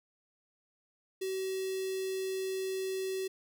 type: tone with notch filter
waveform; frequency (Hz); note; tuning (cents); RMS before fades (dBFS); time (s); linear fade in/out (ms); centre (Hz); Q
square; 380; F#4; +46; -35; 1.21-3.28; 10; 1200; 0.67
effects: none